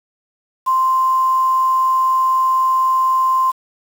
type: tone with quantisation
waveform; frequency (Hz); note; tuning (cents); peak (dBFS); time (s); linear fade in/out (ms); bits
sine; 1044; C6; -4; -12; 0.66-3.52; 20; 6
effects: none